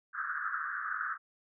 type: band-pass noise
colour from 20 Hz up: pink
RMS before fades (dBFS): -36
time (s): 0.13-1.18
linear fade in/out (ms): 50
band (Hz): 1200 to 1700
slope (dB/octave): 96
effects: none